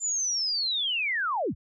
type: linear sweep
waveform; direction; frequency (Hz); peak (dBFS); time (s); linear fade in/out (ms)
sine; down; 7220 to 36.06; -25; 0-1.55; 50
effects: none

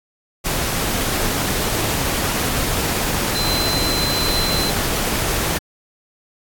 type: tone in noise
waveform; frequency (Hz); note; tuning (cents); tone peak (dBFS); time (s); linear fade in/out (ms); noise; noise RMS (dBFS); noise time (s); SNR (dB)
sine; 4069; C8; -49; -21; 3.34-4.71; 20; pink; -21; 0.44-5.59; -3
effects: AAC 64 kbps

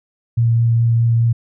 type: tone with vibrato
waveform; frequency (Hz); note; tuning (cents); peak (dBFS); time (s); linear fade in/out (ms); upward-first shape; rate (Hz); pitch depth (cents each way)
sine; 116.2; A#2; -5; -11; 0.37-1.33; 10; triangle; 4.8; 12
effects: none

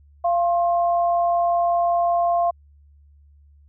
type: tone pair together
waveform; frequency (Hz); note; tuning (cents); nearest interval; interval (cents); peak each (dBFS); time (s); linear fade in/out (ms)
sine; 690 / 1064.7; F5 / C6; -21 / +30; minor sixth; 751; -17 / -27; 0.24-2.51; 10
effects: added 72 Hz sine -49 dBFS peak until 3.68 s

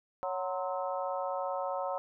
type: harmonic tone with a mistuned harmonic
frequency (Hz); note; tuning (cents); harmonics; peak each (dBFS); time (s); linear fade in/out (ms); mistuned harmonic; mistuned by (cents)
185; F#3; 0; 3 / 4 / 5 / 6 / 7; -35 / -37 / -39 / -41 / -42; 0.23-1.98; 0; 6; -100
effects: none

